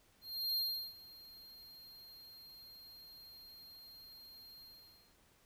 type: tone with ADSR envelope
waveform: square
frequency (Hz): 4204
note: C8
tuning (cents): +7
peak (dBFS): -33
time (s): 0.21-5.15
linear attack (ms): 350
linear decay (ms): 370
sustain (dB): -21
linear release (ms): 530
effects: pink hiss -69 dBFS RMS until 5.45 s

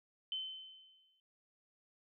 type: tone with exponential decay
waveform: sine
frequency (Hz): 3066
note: G7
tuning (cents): -39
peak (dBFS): -35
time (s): 0.32-1.2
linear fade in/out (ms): 1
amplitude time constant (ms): 190
effects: none

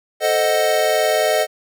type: chord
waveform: square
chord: A diminished seventh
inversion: none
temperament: equal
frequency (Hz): 440 / 523.3 / 622.3 / 740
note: A4 / C5 / Eb5 / Gb5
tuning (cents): 0 / 0 / 0 / 0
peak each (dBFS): -23 / -24 / -18 / -23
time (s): 0.2-1.47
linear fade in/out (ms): 50
effects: none

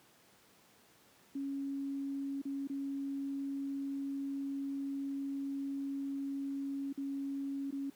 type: tone with dropouts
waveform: sine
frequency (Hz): 276.4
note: C#4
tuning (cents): -5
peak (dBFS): -35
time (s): 1.35-7.9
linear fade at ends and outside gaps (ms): 5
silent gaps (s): 2.417-2.452 / 2.673-2.697 / 6.927-6.975 / 7.708-7.724
effects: pink hiss -64 dBFS RMS until 7.95 s + high-pass 150 Hz 12 dB/octave

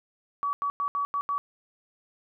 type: tone bursts at uneven times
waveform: sine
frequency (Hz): 1138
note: C#6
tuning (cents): +45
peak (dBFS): -25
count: 6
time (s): 0.43-0.53 / 0.62-0.7 / 0.8-0.88 / 0.95-1.05 / 1.14-1.21 / 1.29-1.38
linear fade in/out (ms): 0
effects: none

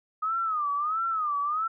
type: tone with vibrato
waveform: sine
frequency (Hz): 1244.5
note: D#6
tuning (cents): 0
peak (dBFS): -25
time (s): 0.22-1.68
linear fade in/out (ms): 10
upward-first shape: sine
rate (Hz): 1.5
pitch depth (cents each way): 150
effects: none

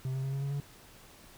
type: tone with pitch steps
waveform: triangle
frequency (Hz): 130.81 / 132.94 / 135.11 / 137.31 / 139.55 / 141.83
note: C3 / C3 / C#3 / C#3 / C#3 / C#3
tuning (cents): 0 / +28 / -44 / -16 / +12 / +40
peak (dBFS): -29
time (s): 0.05-0.602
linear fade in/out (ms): 2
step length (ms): 92
effects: pink hiss -55 dBFS RMS until 1.37 s

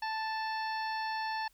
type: harmonic tone with a mistuned harmonic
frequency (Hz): 880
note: A5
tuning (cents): 0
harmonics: 1 / 2 / 3 / 4 / 5 / 6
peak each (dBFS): -34 / -39 / -46 / -54 / -45 / -50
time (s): 0.02-1.48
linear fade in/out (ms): 5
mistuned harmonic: 6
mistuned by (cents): +34
effects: added 42 Hz sine -69 dBFS peak until 1.53 s + white hiss -69 dBFS RMS until 1.53 s

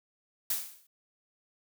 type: noise with exponential decay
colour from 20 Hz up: blue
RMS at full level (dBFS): -27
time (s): 0.5-0.87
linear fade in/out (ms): 5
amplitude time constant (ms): 79
effects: none

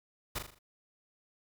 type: noise with echo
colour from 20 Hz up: pink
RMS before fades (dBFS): -35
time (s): 0.35-0.39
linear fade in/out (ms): 10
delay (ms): 40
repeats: 5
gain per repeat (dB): -6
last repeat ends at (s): 0.59
effects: none

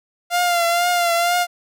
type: tone with vibrato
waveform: sawtooth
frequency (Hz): 695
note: F5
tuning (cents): -9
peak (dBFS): -12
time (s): 0.3-1.47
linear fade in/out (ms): 50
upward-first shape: triangle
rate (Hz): 2.1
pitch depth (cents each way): 47
effects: none

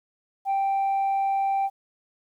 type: tone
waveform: sine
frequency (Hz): 784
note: G5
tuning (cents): 0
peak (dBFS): -19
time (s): 0.45-1.7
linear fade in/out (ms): 50
effects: tanh soft clip ceiling -20 dBFS + 10-bit

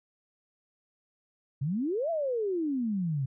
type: exponential two-way sweep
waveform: sine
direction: up then down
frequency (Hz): 127.5 to 686 to 127.5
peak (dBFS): -27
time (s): 1.61-3.26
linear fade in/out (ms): 10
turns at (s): 2.1
effects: none

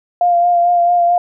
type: tone with vibrato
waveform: sine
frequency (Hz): 698.5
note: F5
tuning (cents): 0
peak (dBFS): -9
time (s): 0.21-1.18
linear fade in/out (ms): 2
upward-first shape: sine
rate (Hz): 4.5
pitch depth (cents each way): 22
effects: none

